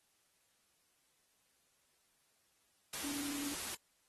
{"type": "tone in noise", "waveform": "sine", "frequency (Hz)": 285.2, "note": "C#4", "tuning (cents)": 49, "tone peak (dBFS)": -40, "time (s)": [3.04, 3.54], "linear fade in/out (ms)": 5, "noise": "white", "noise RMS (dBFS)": -42, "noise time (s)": [2.93, 3.75], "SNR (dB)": -1, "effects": ["white hiss -75 dBFS RMS until 4.08 s", "AAC 32 kbps"]}